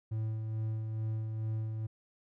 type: tone with tremolo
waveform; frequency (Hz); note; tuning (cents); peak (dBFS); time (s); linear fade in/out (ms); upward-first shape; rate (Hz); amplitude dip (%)
triangle; 110; A2; 0; -29; 0.11-1.87; 10; sine; 2.3; 35
effects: none